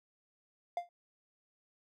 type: tone with exponential decay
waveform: triangle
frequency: 698.5 Hz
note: F5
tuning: in tune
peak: -27 dBFS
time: 0.77-0.89 s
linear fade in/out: 2 ms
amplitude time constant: 26 ms
effects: none